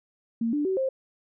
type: tone with pitch steps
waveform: sine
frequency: 229.7 / 294 / 379.7 / 529 Hz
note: A#3 / D4 / F#4 / C5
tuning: -25 / +2 / +45 / +19 cents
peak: -23 dBFS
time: 0.41-0.89 s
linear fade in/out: 5 ms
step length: 120 ms
effects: none